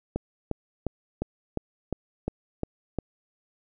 click train, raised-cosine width 2 ms, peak -14 dBFS, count 9, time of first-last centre 0.16-2.987 s, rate 2.83 Hz, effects none

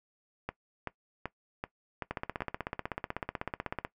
two click trains, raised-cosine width 0.5 ms, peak -18 / -19 dBFS, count 29 / 6, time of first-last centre 2.11-3.849 / 0.49-2.406 s, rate 16.1 / 2.61 Hz, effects noise-tail reverb RT60 0.1 s tail -18 dB re dry

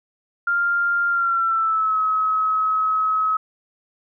sine tone with pitch glide, 1396.9 to 1281 Hz, F6 to E6, 0 to -50 cents, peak -17 dBFS, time 0.47-3.37 s, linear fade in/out 5 ms, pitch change -150 cents, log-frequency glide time 1.09-1.99 s, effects none

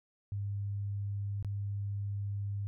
sine tone with dropouts, 100.8 Hz, G2, 49 cents sharp, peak -33 dBFS, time 0.32-2.67 s, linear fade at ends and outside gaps 0 ms, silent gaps 1.426-1.447 s, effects none

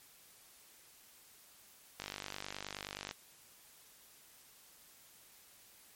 click train, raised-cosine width 0.2 ms, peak -23 dBFS, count 56, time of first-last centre 2-3.111 s, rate 49.5 Hz, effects white hiss -61 dBFS RMS until 5.95 s + MP3 64 kbps

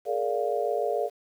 sine chord, Bb dominant seventh, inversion third, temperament just, 419.5 / 466.2 / 582.7 / 699.2 Hz, Ab4 / Bb4 / D5 / F5, +17 / 0 / -14 / +2 cents, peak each -30 dBFS, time 0.05-1.1 s, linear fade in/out 50 ms, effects 9-bit

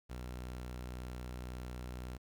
sawtooth tone, 61.9 Hz, B1, 5 cents sharp, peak -38 dBFS, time 0.09-2.18 s, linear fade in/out 20 ms, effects 11-bit

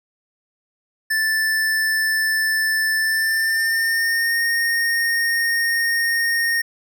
square tone with pitch glide, 1760 to 1848.6 Hz, A6 to A#6, 0 to -15 cents, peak -18 dBFS, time 1.1-6.62 s, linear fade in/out 10 ms, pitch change +85 cents, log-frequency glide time 2.97-4.42 s, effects none

